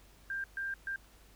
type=tone bursts at uneven times; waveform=sine; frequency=1589 Hz; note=G6; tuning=23 cents sharp; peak=-34 dBFS; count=3; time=0.3-0.44 / 0.57-0.74 / 0.87-0.96 s; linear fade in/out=2 ms; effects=added 50 Hz sine -60 dBFS peak until 1.35 s + pink hiss -62 dBFS RMS until 1.35 s